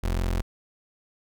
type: tone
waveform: 30% pulse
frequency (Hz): 43.65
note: F1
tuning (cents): 0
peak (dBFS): -21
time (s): 0.03-0.42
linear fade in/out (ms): 10
effects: none